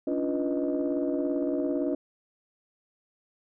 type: tone cluster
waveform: sine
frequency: 281.5 / 299.2 / 344.9 / 494.6 / 620 Hz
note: C#4 / D4 / F4 / B4 / D#5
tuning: +27 / +32 / -22 / +3 / -6 cents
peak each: -28 / -35 / -30 / -34 / -32 dBFS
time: 0.07-1.95 s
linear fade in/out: 5 ms
effects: tanh soft clip ceiling -18 dBFS